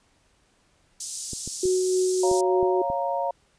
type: band-pass noise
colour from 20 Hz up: white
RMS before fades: -34 dBFS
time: 1-2.41 s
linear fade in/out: 5 ms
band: 5300 to 9000 Hz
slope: 24 dB/octave
type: clicks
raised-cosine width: 3 ms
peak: -23 dBFS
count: 6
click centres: 1.333 / 1.476 / 1.655 / 2.314 / 2.629 / 2.901 s
type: tone with tremolo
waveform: sine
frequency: 370 Hz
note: F#4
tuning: in tune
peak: -19 dBFS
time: 1.63-2.82 s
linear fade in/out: 5 ms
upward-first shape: sine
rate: 3.4 Hz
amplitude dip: 25%
type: chord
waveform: sine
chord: Bb minor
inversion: first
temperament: equal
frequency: 554.4 / 698.5 / 932.3 Hz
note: Db5 / F5 / Bb5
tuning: 0 / 0 / 0 cents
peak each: -28 dBFS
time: 2.23-3.31 s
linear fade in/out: 5 ms
effects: pink hiss -64 dBFS RMS until 3.58 s + resampled to 22050 Hz